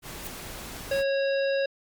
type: noise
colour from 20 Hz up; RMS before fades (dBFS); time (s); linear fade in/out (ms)
pink; -39; 0.02-1.04; 50
type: noise with exponential growth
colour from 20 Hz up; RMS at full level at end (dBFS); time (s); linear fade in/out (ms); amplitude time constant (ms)
violet; -33; 0.16-0.27; 0; 23
type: harmonic tone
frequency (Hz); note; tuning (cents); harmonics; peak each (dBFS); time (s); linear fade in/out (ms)
549; C#5; -17; 1 / 3 / 5 / 7 / 9; -23 / -33 / -37 / -40 / -42; 0.91-1.66; 5
effects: MP3 96 kbps